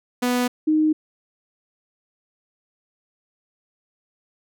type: tone pair in turn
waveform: sawtooth / sine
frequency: 246.9 / 309.8 Hz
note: B3 / D#4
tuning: 0 / -7 cents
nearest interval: major third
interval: 393 cents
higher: second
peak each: -15 dBFS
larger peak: neither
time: 0.22-0.48 / 0.67-0.93 s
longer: neither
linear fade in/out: 10 ms
effects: none